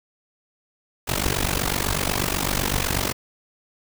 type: noise with amplitude modulation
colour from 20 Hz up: pink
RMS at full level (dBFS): -20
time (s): 1.07-3.13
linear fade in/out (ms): 20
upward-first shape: sine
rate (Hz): 48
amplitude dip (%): 90
effects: none